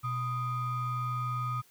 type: ring-modulated tone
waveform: triangle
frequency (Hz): 560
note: C#5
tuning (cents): +18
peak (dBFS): -25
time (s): 0.03-1.62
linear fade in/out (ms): 20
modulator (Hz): 683
effects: white hiss -62 dBFS RMS until 1.7 s